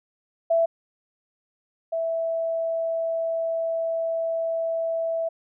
sine tone pair in turn, 664 / 658.3 Hz, E5 / E5, +12 / -3 cents, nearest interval unison, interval 15 cents, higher first, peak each -17 / -23 dBFS, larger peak first, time 0.5-0.66 / 1.92-5.29 s, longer second, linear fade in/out 10 ms, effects none

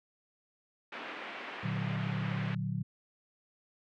white band-pass noise, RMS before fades -43 dBFS, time 0.92-2.55 s, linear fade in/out 5 ms, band 230 to 2600 Hz, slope 24 dB/octave
sine chord, Bb augmented, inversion none, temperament equal with one note detuned, 116.54 / 148.54 / 185 Hz, Bb2 / D3 / F#3, 0 / +20 / 0 cents, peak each -36 dBFS, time 1.63-2.83 s, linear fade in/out 10 ms
effects none

